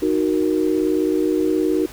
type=chord; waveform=sine; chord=D# minor; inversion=none; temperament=equal; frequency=311.1 / 370 / 466.2 Hz; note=D#4 / F#4 / A#4; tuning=0 / 0 / 0 cents; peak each=-19 / -20 / -24 dBFS; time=0.02-1.86 s; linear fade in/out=5 ms; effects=pink hiss -40 dBFS RMS until 1.92 s

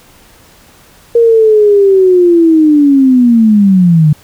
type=linear sweep; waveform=sine; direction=down; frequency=471.3 to 146.83 Hz; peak=-3 dBFS; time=1.15-4.13 s; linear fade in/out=5 ms; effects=pink hiss -42 dBFS RMS until 4.23 s

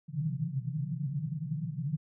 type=band-pass noise; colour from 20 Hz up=pink; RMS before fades=-34 dBFS; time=0.08-1.97 s; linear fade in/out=10 ms; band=130 to 170 Hz; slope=96 dB/octave; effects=none

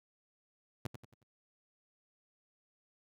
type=tone with echo; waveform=sawtooth; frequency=119 Hz; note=A#2; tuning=36 cents sharp; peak=-31 dBFS; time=0.85-0.87 s; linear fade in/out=5 ms; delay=91 ms; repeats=4; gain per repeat=-8 dB; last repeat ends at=1.234 s; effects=none

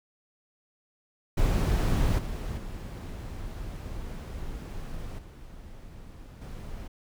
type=noise with level steps; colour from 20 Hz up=brown; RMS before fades=-24 / -33 / -37 / -45 / -39 dBFS; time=1.37-6.88 s; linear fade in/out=10 ms; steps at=2.18 / 2.57 / 5.18 / 6.41 s; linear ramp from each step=10 ms; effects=none

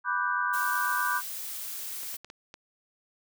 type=chord; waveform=sine; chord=G major seventh; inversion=first; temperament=equal; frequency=987.8 / 1174.7 / 1480 / 1568 Hz; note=B5 / D6 / F#6 / G6; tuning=0 / 0 / 0 / 0 cents; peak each=-31 dBFS; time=0.04-1.22 s; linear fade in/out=50 ms
type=noise; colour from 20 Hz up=blue; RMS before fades=-37 dBFS; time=0.53-2.17 s; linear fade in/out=10 ms
type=clicks; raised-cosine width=0.2 ms; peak=-27 dBFS; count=5; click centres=2.032 / 2.142 / 2.246 / 2.301 / 2.541 s
effects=none

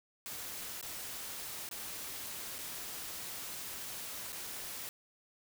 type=noise with dropouts; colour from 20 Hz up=white; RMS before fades=-43 dBFS; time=0.26-4.89 s; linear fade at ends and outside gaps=0 ms; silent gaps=0.812-0.827 / 1.689-1.712 / 2.583-2.588 / 4.322-4.328 s; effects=none

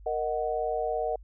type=chord; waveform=sine; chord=D# minor; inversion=second; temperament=equal; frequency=466.2 / 622.3 / 740 Hz; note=A#4 / D#5 / F#5; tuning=0 / 0 / 0 cents; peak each=-31 dBFS; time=0.06-1.16 s; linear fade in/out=5 ms; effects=added 50 Hz sine -46 dBFS peak until 1.23 s

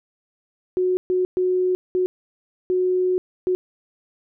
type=tone bursts at uneven times; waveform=sine; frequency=366.7 Hz; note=F#4; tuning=15 cents flat; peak=-17 dBFS; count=6; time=0.77-0.97 / 1.1-1.25 / 1.37-1.75 / 1.95-2.06 / 2.7-3.18 / 3.47-3.55 s; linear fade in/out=0 ms; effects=none

